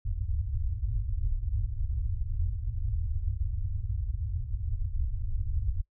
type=low-pass noise; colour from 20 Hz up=pink; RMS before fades=-30 dBFS; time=0.05-5.82 s; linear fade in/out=10 ms; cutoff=110 Hz; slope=96 dB/octave; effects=noise-tail reverb RT60 0.1 s tail -23 dB re dry